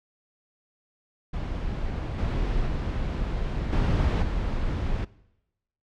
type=noise with level steps; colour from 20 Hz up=brown; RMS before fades=-30 / -26 / -28 / -22 / -27 dBFS; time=1.33-5.05 s; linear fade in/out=10 ms; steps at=2.18 / 2.66 / 3.72 / 4.22 s; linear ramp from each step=10 ms; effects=noise-tail reverb RT60 0.9 s tail -21 dB re dry + low-pass 4000 Hz 12 dB/octave